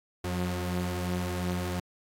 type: tone pair together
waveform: sawtooth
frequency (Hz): 88.71 / 180.2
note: F2 / F#3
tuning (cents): +28 / -45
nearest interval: octave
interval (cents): 1227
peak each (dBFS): -28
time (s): 0.24-1.8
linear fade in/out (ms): 5
effects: AAC 64 kbps